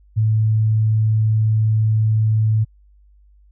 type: tone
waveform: sine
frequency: 109.3 Hz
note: A2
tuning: 11 cents flat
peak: -13 dBFS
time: 0.16-2.65 s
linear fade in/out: 20 ms
effects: added 50 Hz sine -48 dBFS peak until 3.51 s